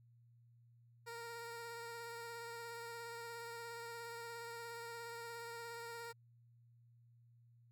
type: tone with vibrato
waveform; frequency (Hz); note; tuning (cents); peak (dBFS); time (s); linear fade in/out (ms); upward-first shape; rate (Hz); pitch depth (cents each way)
15% pulse; 466.2; A#4; 0; -40; 1.06-6.13; 20; sine; 17; 19
effects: added 118 Hz sine -64 dBFS peak until 7.71 s